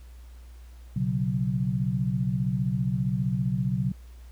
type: chord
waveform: sine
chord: B suspended second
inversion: none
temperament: equal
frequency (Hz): 123.47 / 138.59 / 185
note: B2 / C#3 / F#3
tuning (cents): 0 / 0 / 0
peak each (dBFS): -28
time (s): 0.96-3.92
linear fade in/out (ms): 5
effects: added 60 Hz sine -43 dBFS peak until 4.31 s + pink hiss -60 dBFS RMS until 4.31 s